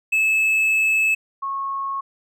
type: tone pair in turn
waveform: triangle / sine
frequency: 2604 / 1094.8 Hz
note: E7 / C#6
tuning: -22 / -22 cents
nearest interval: octave + minor third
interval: 1500 cents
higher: first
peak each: -14 / -23 dBFS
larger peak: first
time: 0.12-1.15 / 1.42-2.01 s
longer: first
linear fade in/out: 10 ms
effects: none